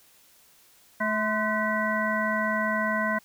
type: harmonic tone with a mistuned harmonic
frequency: 216.2 Hz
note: A3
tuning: 30 cents flat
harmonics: 1 / 3 / 5 / 7 / 9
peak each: -30 / -30 / -30 / -30 / -30 dBFS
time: 1-3.19 s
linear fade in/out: 10 ms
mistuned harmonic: 5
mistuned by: -81 cents
effects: white hiss -58 dBFS RMS until 3.24 s